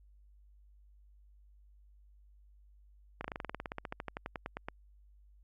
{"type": "slowing click train", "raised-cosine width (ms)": 0.5, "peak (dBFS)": -23, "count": 23, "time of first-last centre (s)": [3.21, 4.685], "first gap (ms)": 34, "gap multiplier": 1.06, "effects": ["added 50 Hz sine -58 dBFS peak until 5.43 s", "Opus 48 kbps"]}